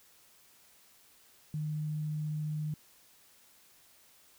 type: tone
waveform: sine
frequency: 152.4 Hz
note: D#3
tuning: 36 cents flat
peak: -32 dBFS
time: 1.54-2.74 s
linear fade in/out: 2 ms
effects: white hiss -62 dBFS RMS until 4.38 s

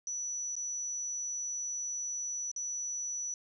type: tone with dropouts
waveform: sine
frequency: 5920 Hz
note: F#8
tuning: in tune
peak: -34 dBFS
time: 0.07-3.34 s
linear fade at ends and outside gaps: 1 ms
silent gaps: 0.554-0.565 / 2.515-2.562 s
effects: none

